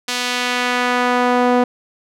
sawtooth tone with band-pass filter sweep, 246.9 Hz, B3, in tune, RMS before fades -17 dBFS, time 0.08-1.64 s, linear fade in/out 5 ms, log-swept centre 4500 to 580 Hz, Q 0.84, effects none

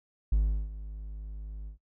triangle tone with ADSR envelope, 51.91 Hz, G#1, in tune, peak -18 dBFS, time 0.32-1.78 s, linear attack 6 ms, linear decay 360 ms, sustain -17 dB, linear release 110 ms, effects noise-tail reverb RT60 0.1 s tail -23 dB re dry + tanh soft clip ceiling -14 dBFS

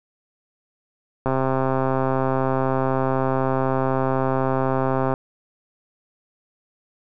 click train, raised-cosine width 1 ms, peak -8 dBFS, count 513, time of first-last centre 1.26-5.139 s, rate 132 Hz, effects none

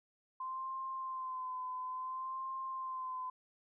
sine tone with vibrato, 1036 Hz, C6, 17 cents flat, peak -38 dBFS, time 0.4-3.3 s, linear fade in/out 5 ms, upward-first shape sine, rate 0.58 Hz, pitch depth 34 cents each way, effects none

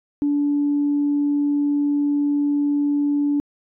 sine tone, 289 Hz, D4, 28 cents flat, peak -16 dBFS, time 0.22-3.4 s, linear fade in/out 0 ms, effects tanh soft clip ceiling -12 dBFS

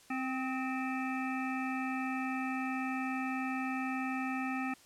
harmonic tone with a mistuned harmonic, 261.6 Hz, C4, in tune, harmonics 1 / 3 / 5 / 7 / 9 / 10, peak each -35 / -40 / -42 / -43 / -45 / -45 dBFS, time 0.1-4.74 s, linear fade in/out 5 ms, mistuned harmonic 5, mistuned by -41 cents, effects white hiss -60 dBFS RMS until 4.85 s + low-pass 10000 Hz 12 dB/octave

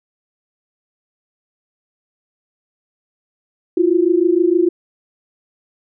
sine tone pair together, 335.4 / 361.9 Hz, E4 / F#4, +30 / -38 cents, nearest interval minor second, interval 132 cents, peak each -14 dBFS, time 3.77-4.69 s, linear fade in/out 5 ms, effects none

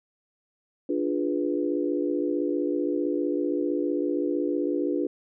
sine chord, D diminished seventh, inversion none, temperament equal, 293.7 / 349.2 / 415.3 / 493.9 Hz, D4 / F4 / Ab4 / Cb5, 0 / 0 / 0 / 0 cents, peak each -27 / -28 / -32 / -32 dBFS, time 0.89-5.07 s, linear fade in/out 5 ms, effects none

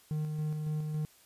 triangle tone with tremolo, 153.1 Hz, D#3, 28 cents flat, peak -28 dBFS, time 0.11-1.05 s, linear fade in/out 0 ms, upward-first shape square, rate 3.6 Hz, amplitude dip 30%, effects white hiss -61 dBFS RMS until 1.25 s + resampled to 32000 Hz

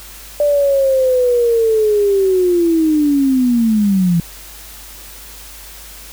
sine linear sweep, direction down, 590 to 165.6 Hz, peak -10 dBFS, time 0.4-4.2 s, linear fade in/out 2 ms, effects added 50 Hz sine -39 dBFS peak until 6.12 s + white hiss -36 dBFS RMS until 6.12 s

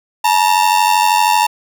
45% pulse ring-modulated tone, 905 Hz, A5, 48 cents sharp, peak -7 dBFS, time 0.24-1.47 s, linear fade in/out 10 ms, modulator 46.4 Hz, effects none

